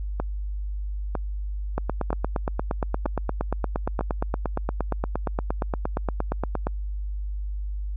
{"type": "two click trains", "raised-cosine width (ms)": 1, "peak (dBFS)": [-12, -11], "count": [5, 43], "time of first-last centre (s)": [[0.2, 4.01], [1.78, 6.669]], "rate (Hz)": [1.05, 8.59], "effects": ["added 50 Hz sine -27 dBFS peak until 7.96 s"]}